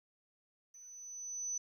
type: tone with level ramp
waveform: sine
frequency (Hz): 6000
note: F#8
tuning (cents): +23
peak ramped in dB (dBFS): -53 to -34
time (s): 0.74-1.58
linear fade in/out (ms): 5
effects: 12-bit